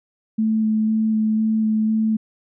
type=tone with vibrato; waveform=sine; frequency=218.4 Hz; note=A3; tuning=13 cents flat; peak=-16 dBFS; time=0.38-2.17 s; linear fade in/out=10 ms; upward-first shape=square; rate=2 Hz; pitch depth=9 cents each way; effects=none